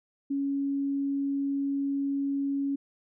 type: tone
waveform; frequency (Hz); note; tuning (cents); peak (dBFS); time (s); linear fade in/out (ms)
sine; 278.2; C#4; +6; -26; 0.3-2.76; 10
effects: none